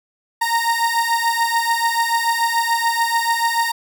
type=beating tone pair; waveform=30% pulse; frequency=923 / 929.9 Hz; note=A#5 / A#5; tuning=-17 / -5 cents; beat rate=6.9 Hz; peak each=-17 dBFS; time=0.41-3.72 s; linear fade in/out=10 ms; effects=none